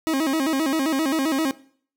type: tone with vibrato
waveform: 40% pulse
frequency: 293.7 Hz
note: D4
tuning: in tune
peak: -19 dBFS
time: 0.07-1.51 s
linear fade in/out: 0 ms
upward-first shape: square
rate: 7.6 Hz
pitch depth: 150 cents each way
effects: noise-tail reverb RT60 0.5 s tail -18 dB re dry